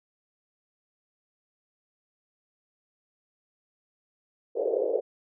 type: band-pass noise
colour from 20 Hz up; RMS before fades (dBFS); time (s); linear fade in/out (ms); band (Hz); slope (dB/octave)
white; -27; 4.55-5.01; 20; 400 to 540; 48
effects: none